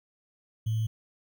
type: tone with sample-and-hold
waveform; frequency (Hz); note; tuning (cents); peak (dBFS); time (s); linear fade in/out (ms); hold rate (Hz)
sine; 110.7; A2; +11; -25; 0.66-0.87; 10; 3150
effects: none